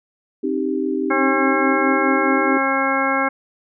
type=chord; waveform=sine; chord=C minor; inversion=none; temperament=equal with one note detuned; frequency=265.3 / 311.1 / 392 Hz; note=C4 / Eb4 / G4; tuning=+24 / 0 / 0 cents; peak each=-23 dBFS; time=0.43-2.58 s; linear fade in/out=10 ms
type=harmonic tone; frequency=270 Hz; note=C#4; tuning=45 cents flat; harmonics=1 / 2 / 3 / 4 / 5 / 6 / 8; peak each=-24 / -24 / -24 / -24 / -24 / -24 / -24 dBFS; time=1.1-3.29 s; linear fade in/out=10 ms
effects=none